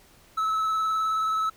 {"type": "tone with vibrato", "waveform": "triangle", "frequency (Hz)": 1301, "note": "E6", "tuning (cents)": -23, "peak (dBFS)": -21, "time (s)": [0.37, 1.5], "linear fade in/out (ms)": 10, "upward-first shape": "triangle", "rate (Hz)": 19, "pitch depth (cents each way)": 25, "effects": ["pink hiss -56 dBFS RMS until 1.56 s"]}